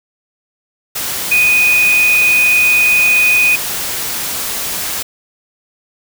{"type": "tone in noise", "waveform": "sine", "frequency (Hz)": 2484, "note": "D#7", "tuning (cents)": -3, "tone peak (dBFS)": -8, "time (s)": [1.31, 3.56], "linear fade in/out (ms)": 10, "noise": "white", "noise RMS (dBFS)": -20, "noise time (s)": [0.95, 5.03], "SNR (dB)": 9, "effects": []}